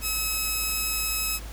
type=tone pair together; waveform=5% pulse; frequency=1286.5 / 2573 Hz; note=E6 / E7; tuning=-43 / -43 cents; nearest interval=octave; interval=1200 cents; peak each=-20 dBFS; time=0.01-1.4 s; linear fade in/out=50 ms; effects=added 53 Hz sine -36 dBFS peak until 1.52 s + pink hiss -44 dBFS RMS until 1.52 s